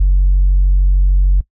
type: tone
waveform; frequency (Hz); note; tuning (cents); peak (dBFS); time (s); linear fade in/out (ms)
sine; 46.62; F#1; +14; -6; 0-1.41; 10
effects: noise-tail reverb RT60 0.1 s tail -21 dB re dry + tanh soft clip ceiling -5 dBFS